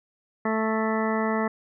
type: harmonic tone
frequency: 220 Hz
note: A3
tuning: in tune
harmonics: 1 / 2 / 3 / 4 / 5 / 6 / 8 / 9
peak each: -26 / -29 / -31 / -32 / -33 / -34 / -35 / -36 dBFS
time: 0.45-1.48 s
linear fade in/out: 5 ms
effects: none